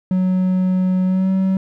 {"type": "tone with pitch glide", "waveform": "triangle", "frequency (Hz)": [185, 190.09], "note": ["F#3", "F#3"], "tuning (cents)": [0, 47], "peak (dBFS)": -12, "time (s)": [0.11, 1.57], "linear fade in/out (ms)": 2, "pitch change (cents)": 47, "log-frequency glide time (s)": [1.05, 1.3], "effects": []}